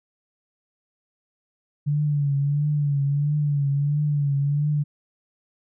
sine tone with vibrato, 144.4 Hz, D3, 29 cents flat, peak -19 dBFS, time 1.86-4.84 s, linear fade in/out 20 ms, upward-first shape triangle, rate 1.5 Hz, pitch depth 67 cents each way, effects none

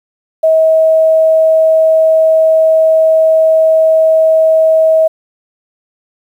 sine tone, 640 Hz, D#5, 49 cents sharp, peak -5 dBFS, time 0.43-5.08 s, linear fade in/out 10 ms, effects 7-bit

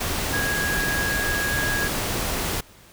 sine tone in noise, 1649 Hz, G#6, 13 cents flat, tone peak -24 dBFS, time 0.33-1.88 s, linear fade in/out 10 ms, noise pink, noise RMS -26 dBFS, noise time 0-2.61 s, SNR -1 dB, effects pink hiss -50 dBFS RMS until 2.92 s

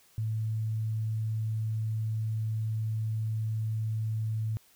sine tone, 110 Hz, A2, in tune, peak -28 dBFS, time 0.18-4.57 s, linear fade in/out 0 ms, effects white hiss -62 dBFS RMS until 4.75 s

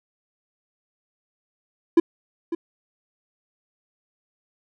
triangle tone with echo, 336.7 Hz, E4, 37 cents sharp, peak -8 dBFS, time 1.97-2 s, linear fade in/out 5 ms, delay 550 ms, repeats 1, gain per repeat -13 dB, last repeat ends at 2.55 s, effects none

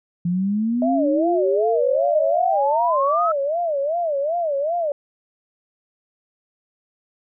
sine exponential sweep, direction up, 170.4 to 1324 Hz, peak -18 dBFS, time 0.25-3.32 s, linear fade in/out 5 ms
sine tone with vibrato, 621 Hz, D#5, 3 cents flat, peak -19 dBFS, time 0.82-4.92 s, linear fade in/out 2 ms, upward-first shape sine, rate 2.6 Hz, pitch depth 210 cents each way
effects none

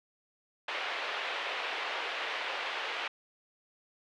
white band-pass noise, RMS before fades -36 dBFS, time 0.68-3.08 s, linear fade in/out 5 ms, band 440 to 3100 Hz, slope 24 dB/octave, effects none

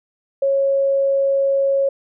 sine tone, 549 Hz, C#5, 17 cents flat, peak -14 dBFS, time 0.42-1.89 s, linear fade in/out 5 ms, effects none

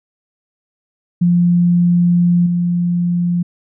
sine tone with level steps, 174.61 Hz, F3, in tune, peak -9 / -13 dBFS, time 1.21-3.43 s, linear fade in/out 10 ms, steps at 2.46 s, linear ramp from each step 5 ms, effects none

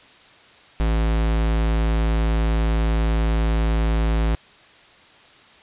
square tone, 55 Hz, A1, in tune, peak -18 dBFS, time 0.8-4.35 s, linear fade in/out 0 ms, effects white hiss -49 dBFS RMS until 5.62 s + resampled to 8000 Hz

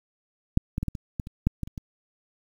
clicks, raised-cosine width 5 ms, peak -6 / -13 / -15 / -15 / -21 / -16 / -25 / -8 / -17 / -27 / -22 dBFS, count 11, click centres 0.574 / 0.781 / 0.83 / 0.883 / 0.952 / 1.198 / 1.271 / 1.47 / 1.633 / 1.675 / 1.778 s, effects 8-bit

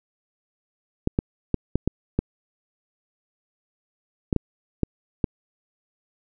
clicks, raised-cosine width 3 ms, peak -7 dBFS, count 10, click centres 1.074 / 1.189 / 1.543 / 1.756 / 1.876 / 2.19 / 4.328 / 4.363 / 4.833 / 5.242 s, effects none

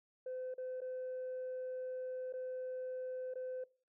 sine tone with dropouts, 511 Hz, C5, 41 cents flat, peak -38 dBFS, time 0.26-3.64 s, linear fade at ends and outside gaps 5 ms, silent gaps 0.541-0.58 / 0.806-0.816 / 2.326-2.336 / 3.339-3.355 s, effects noise-tail reverb RT60 0.4 s tail -22 dB re dry + tanh soft clip ceiling -37 dBFS

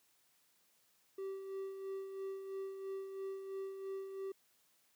triangle tone with tremolo, 387.4 Hz, G4, 20 cents flat, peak -37 dBFS, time 1.18-4.32 s, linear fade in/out 5 ms, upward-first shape sine, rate 3 Hz, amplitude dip 50%, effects white hiss -73 dBFS RMS until 4.95 s + high-pass 100 Hz 12 dB/octave

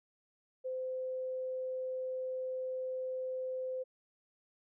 sine tone, 515 Hz, C5, 28 cents flat, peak -35 dBFS, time 0.64-3.84 s, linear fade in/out 20 ms, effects none

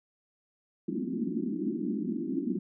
pink band-pass noise, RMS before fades -32 dBFS, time 0.88-2.59 s, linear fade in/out 5 ms, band 180 to 360 Hz, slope 96 dB/octave, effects none

